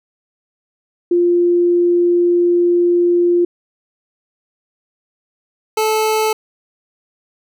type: tone pair in turn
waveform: sine / 25% pulse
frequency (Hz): 349.2 / 435.3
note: F4 / A4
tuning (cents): 0 / -19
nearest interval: major third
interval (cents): 381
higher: second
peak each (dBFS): -10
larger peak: neither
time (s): 1.11-3.45 / 5.77-6.33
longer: first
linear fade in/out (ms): 5
effects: none